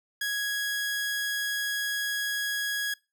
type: tone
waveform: sawtooth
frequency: 1661.2 Hz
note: G#6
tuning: in tune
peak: -24 dBFS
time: 0.21-2.94 s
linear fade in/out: 5 ms
effects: noise-tail reverb RT60 0.3 s tail -25 dB re dry